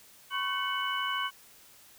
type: tone cluster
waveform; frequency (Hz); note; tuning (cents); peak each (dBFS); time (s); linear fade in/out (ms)
sine; 1013 / 1105 / 1525 / 2213 / 2980; B5 / C#6 / G6 / C#7 / F#7; +44 / -6 / -48 / -3 / +12; -40 / -33 / -35 / -40 / -34; 0.3-1.31; 50
effects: white hiss -56 dBFS RMS until 1.98 s